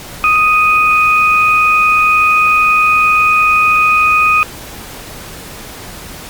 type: tone pair together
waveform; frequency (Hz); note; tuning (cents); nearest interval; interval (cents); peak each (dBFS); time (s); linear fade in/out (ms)
sine; 1246.5 / 2489; D#6 / D#7; +3 / 0; octave; 1197; -10; 0.24-4.43; 0
effects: pink hiss -30 dBFS RMS until 6.29 s + Opus 48 kbps